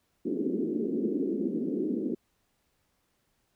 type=band-pass noise; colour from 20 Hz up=white; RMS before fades=-30 dBFS; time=0.25-2.15 s; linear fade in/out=10 ms; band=200 to 400 Hz; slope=48 dB/octave; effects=pink hiss -74 dBFS RMS until 3.55 s